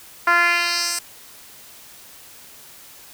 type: tone with band-pass filter sweep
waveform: 10% pulse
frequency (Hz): 345.7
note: F4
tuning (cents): -18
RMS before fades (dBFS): -19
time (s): 0.27-0.99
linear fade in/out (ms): 5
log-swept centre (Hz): 1300 to 8300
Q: 1.9
effects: white hiss -44 dBFS RMS until 3.13 s